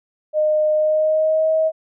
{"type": "tone with pitch glide", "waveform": "sine", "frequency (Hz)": [613, 635.4], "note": ["D#5", "D#5"], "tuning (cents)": [-26, 36], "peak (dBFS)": -14, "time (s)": [0.33, 1.72], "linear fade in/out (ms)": 50, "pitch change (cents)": 62, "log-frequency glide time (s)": [0.73, 1.51], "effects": []}